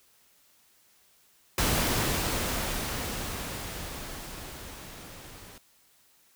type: noise with level ramp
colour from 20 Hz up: pink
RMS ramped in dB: -25 to -48 dBFS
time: 1.58-5.58 s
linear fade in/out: 2 ms
effects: white hiss -63 dBFS RMS until 6.35 s